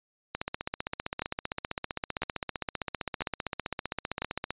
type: two click trains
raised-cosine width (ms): 0.3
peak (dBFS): -14 / -15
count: 4 / 65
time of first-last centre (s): 1.22-4.22 / 0.35-4.506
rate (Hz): 1 / 15.4
effects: resampled to 8000 Hz